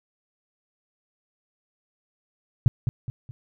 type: tone with echo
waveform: sine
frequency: 123.47 Hz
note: B2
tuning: in tune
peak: -11 dBFS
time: 2.66-2.68 s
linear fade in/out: 0 ms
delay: 210 ms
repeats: 3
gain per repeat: -8 dB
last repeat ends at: 3.31 s
effects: none